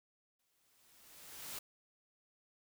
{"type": "noise with exponential growth", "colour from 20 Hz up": "white", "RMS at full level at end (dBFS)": -43, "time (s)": [0.39, 1.59], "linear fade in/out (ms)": 5, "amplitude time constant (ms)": 260, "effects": []}